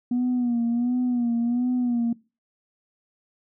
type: tone with vibrato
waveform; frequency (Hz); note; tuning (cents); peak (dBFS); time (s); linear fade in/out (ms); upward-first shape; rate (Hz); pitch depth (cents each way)
sine; 241.7; B3; -37; -19; 0.11-2.13; 5; sine; 1.4; 60
effects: noise-tail reverb RT60 0.3 s tail -22 dB re dry + tanh soft clip ceiling -18 dBFS